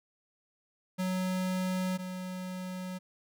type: tone pair in turn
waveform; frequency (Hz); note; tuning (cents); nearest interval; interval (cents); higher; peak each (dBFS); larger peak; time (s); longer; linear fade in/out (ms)
square; 185 / 184.16; F#3 / F#3; 0 / -8; unison; 8; first; -30 / -37; first; 0.98-1.98 / 1.98-2.99; second; 20
effects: none